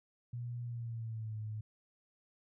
sine tone with pitch glide, 120.4 to 107.89 Hz, B2 to A2, -44 to -34 cents, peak -38 dBFS, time 0.33-1.61 s, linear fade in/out 5 ms, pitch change -190 cents, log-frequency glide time 0.63-1.38 s, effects none

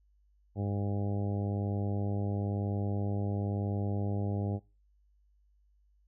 harmonic tone, 101 Hz, G#2, 48 cents flat, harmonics 1 / 2 / 3 / 4 / 5 / 6 / 7 / 8, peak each -31 / -37 / -41 / -43 / -45 / -47 / -48 / -49 dBFS, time 0.55-4.6 s, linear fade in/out 50 ms, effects noise-tail reverb RT60 0.3 s tail -23 dB re dry + added 50 Hz sine -64 dBFS peak until 6.07 s

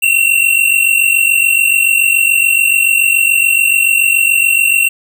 square tone pair together, 2703 / 2750 Hz, E7 / F7, +43 / -27 cents, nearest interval unison, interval 30 cents, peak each -12 dBFS, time 0.02-4.89 s, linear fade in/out 10 ms, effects none

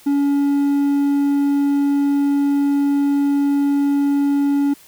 triangle tone, 282.9 Hz, C#4, 35 cents sharp, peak -12 dBFS, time 0.06-4.74 s, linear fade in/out 10 ms, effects white hiss -47 dBFS RMS until 4.87 s

